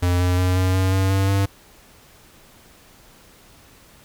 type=tone with pitch steps; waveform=square; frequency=88.8 / 90.09 / 91.4 / 92.73 / 94.08 / 95.45 / 96.84 / 98.25 Hz; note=F2 / F#2 / F#2 / F#2 / F#2 / G2 / G2 / G2; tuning=+29 / -46 / -21 / +4 / +29 / -46 / -21 / +4 cents; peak=-17 dBFS; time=0.02-1.46 s; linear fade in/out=10 ms; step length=180 ms; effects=pink hiss -50 dBFS RMS until 4.04 s